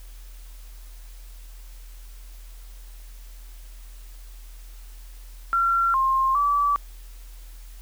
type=tone with pitch steps; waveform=sine; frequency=1367 / 1062 / 1153 Hz; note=F6 / C6 / D6; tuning=-37 / +25 / -32 cents; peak=-18 dBFS; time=5.53-6.76 s; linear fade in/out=0 ms; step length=410 ms; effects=added 41 Hz sine -39 dBFS peak until 7.81 s + white hiss -53 dBFS RMS until 7.81 s